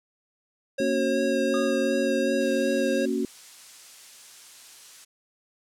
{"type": "tone with vibrato", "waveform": "square", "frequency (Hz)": 542, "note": "C#5", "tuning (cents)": -39, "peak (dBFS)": -26, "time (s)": [0.78, 3.06], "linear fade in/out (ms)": 10, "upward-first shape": "sine", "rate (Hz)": 2.7, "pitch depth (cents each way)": 15}
{"type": "chord", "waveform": "sine", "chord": "F# major", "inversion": "first", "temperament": "equal", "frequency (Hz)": [233.1, 277.2, 370], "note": ["A#3", "C#4", "F#4"], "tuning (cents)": [0, 0, 0], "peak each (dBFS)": -28, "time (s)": [0.8, 3.25], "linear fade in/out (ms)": 2}
{"type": "tone with exponential decay", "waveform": "square", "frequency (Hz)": 1226, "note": "D#6", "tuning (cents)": -26, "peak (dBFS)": -31, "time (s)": [1.54, 2.23], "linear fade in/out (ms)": 0, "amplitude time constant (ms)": 150}
{"type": "noise", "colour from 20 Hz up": "blue", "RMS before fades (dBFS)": -42, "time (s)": [2.4, 5.05], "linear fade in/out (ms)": 10}
{"effects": ["low-pass 8000 Hz 12 dB/octave"]}